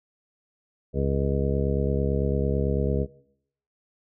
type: harmonic tone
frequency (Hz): 69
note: C#2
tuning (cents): -7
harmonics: 1 / 2 / 3 / 4 / 5 / 6 / 7 / 9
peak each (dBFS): -27 / -27 / -30 / -35 / -38 / -30 / -30 / -36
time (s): 0.93-3.07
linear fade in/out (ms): 50
effects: noise-tail reverb RT60 0.7 s tail -20 dB re dry